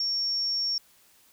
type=tone; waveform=sine; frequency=5500 Hz; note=F8; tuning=27 cents flat; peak=-25 dBFS; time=0-0.78 s; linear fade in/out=2 ms; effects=white hiss -60 dBFS RMS until 1.32 s